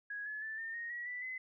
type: tone with pitch steps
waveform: sine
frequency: 1661.2 / 1709.9 / 1760 / 1811.6 / 1864.6 / 1919.3 / 1975.5 / 2033 Hz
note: G#6 / A6 / A6 / A#6 / A#6 / B6 / B6 / B6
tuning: 0 / -50 / 0 / -50 / 0 / -50 / 0 / +50 cents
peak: -39 dBFS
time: 0.1-1.38 s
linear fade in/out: 5 ms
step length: 160 ms
effects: none